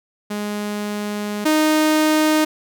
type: tone pair in turn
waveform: sawtooth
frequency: 207.7 / 309.2 Hz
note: G#3 / D#4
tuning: 0 / -11 cents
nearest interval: perfect fifth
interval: 689 cents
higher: second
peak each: -19 / -10 dBFS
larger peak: second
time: 0.3-1.45 / 1.45-2.45 s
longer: first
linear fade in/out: 10 ms
effects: none